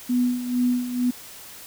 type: tone with tremolo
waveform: sine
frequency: 246.9 Hz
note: B3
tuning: in tune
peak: -17 dBFS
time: 0.09-1.11 s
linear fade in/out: 10 ms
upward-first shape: sine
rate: 2.2 Hz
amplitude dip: 70%
effects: white hiss -42 dBFS RMS until 1.66 s